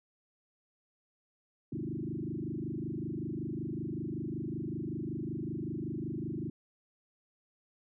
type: tone with frequency modulation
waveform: sine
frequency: 233.1 Hz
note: A#3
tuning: in tune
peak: -34 dBFS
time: 1.72-6.5 s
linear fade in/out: 5 ms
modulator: 25.3 Hz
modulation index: 4.7
effects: none